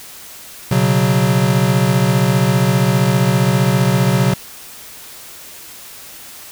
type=chord; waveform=square; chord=B suspended second; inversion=none; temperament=equal; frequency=123.47 / 138.59 / 185 Hz; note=B2 / C#3 / F#3; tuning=0 / 0 / 0 cents; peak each=-17 dBFS; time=0.71-4.34 s; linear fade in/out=5 ms; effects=white hiss -36 dBFS RMS until 6.51 s